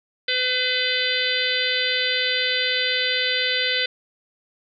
harmonic tone with a mistuned harmonic, 506 Hz, B4, 42 cents sharp, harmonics 1 / 3 / 4 / 5 / 6 / 7 / 8 / 9, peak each -30 / -28 / -26 / -31 / -27 / -26 / -29 / -31 dBFS, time 0.28-3.86 s, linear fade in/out 5 ms, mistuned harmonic 9, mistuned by +47 cents, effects none

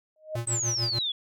sine tone with exponential growth, 622.3 Hz, D#5, in tune, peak -26 dBFS, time 0.16-0.36 s, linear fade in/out 2 ms, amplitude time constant 42 ms
square tone with tremolo, 117.2 Hz, A#2, 10 cents sharp, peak -27 dBFS, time 0.35-0.99 s, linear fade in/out 5 ms, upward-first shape triangle, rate 6.7 Hz, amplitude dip 100%
sine exponential sweep, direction down, 8240 to 3338 Hz, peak -26 dBFS, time 0.47-1.12 s, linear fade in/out 5 ms
effects none

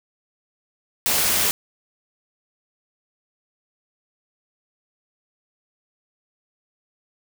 white noise, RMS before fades -20 dBFS, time 1.06-1.51 s, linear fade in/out 0 ms, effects none

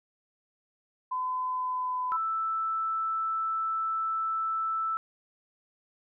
sine tone with pitch glide, 1015 to 1006.2 Hz, B5 to B5, +47 to +32 cents, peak -28 dBFS, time 1.11-2.17 s, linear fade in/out 10 ms, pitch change -15 cents, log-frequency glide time 1.48-2.01 s
sine tone, 1320 Hz, E6, 2 cents sharp, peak -27 dBFS, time 2.12-4.97 s, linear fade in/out 0 ms
effects none

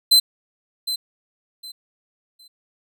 40% pulse tone with echo, 4064 Hz, B7, 49 cents sharp, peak -9 dBFS, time 0.11-0.2 s, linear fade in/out 10 ms, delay 760 ms, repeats 3, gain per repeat -12 dB, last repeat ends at 2.48 s, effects none

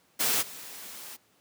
white noise with level steps, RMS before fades -26 / -43 dBFS, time 0.19-1.17 s, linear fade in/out 20 ms, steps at 0.41 s, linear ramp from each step 20 ms, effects pink hiss -65 dBFS RMS until 1.4 s + high-pass 150 Hz 12 dB/octave

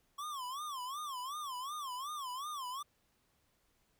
square tone with vibrato, 1100 Hz, C#6, 14 cents flat, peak -40 dBFS, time 0.18-2.83 s, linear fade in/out 10 ms, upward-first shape sine, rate 2.7 Hz, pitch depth 190 cents each way, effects pink hiss -75 dBFS RMS until 3.99 s

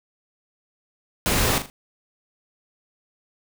pink noise with echo, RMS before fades -21 dBFS, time 1.26-1.58 s, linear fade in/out 0 ms, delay 40 ms, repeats 3, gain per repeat -9 dB, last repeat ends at 1.7 s, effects none

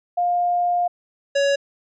sine / square tone pair in turn, 706 / 560.4 Hz, F5 / C#5, +19 / +19 cents, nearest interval major third, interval 400 cents, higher first, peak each -17 dBFS, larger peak neither, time 0.17-0.88 / 1.35-1.56 s, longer first, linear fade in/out 10 ms, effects resampled to 16000 Hz

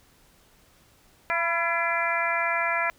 harmonic tone with a mistuned harmonic, 338.7 Hz, E4, 47 cents sharp, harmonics 2 / 3 / 4 / 5 / 6 / 7, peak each -30 / -30 / -30 / -30 / -30 / -30 dBFS, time 1.3-2.9 s, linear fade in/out 0 ms, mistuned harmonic 3, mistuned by -43 cents, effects pink hiss -59 dBFS RMS until 2.98 s

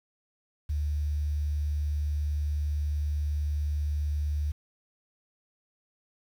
sine tone with quantisation, 74.1 Hz, D2, 16 cents sharp, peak -26 dBFS, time 0.69-4.52 s, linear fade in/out 10 ms, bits 9, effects none

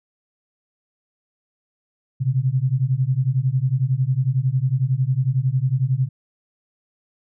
sine beating tone pair, 125.1 / 136.1 Hz, B2 / C#3, +23 / -31 cents, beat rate 11 Hz, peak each -20 dBFS, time 2.2-6.09 s, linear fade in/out 20 ms, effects none

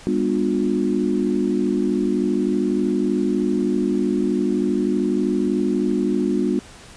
sine tone cluster, 200.7 / 244 / 296.5 / 356.9 Hz, G3 / B3 / D4 / F4, +41 / -21 / +17 / +38 cents, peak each -23 dBFS, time 0.07-6.59 s, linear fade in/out 0 ms, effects pink hiss -43 dBFS RMS until 6.96 s + resampled to 22050 Hz

